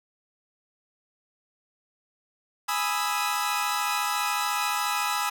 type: chord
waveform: sawtooth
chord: E major seventh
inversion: first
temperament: equal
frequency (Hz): 830.6 / 987.8 / 1244.5 / 1318.5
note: G#5 / B5 / D#6 / E6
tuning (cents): 0 / 0 / 0 / 0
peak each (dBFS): -27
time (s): 2.68-5.3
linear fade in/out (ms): 10
effects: none